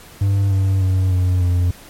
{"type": "tone with pitch steps", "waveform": "triangle", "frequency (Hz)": [99, 96.35, 93.77, 91.26, 88.81], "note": ["G2", "G2", "F#2", "F#2", "F2"], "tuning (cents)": [18, -29, 24, -23, 30], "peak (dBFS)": -11, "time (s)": [0.21, 1.71], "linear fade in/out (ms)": 5, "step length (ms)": 300, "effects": ["pink hiss -42 dBFS RMS until 1.89 s", "MP3 64 kbps"]}